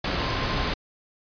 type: tone in noise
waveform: sine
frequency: 1047 Hz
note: C6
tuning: 1 cent sharp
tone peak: -35 dBFS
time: 0.19-0.69 s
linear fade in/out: 5 ms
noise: pink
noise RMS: -26 dBFS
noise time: 0.04-0.74 s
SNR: -12 dB
effects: resampled to 11025 Hz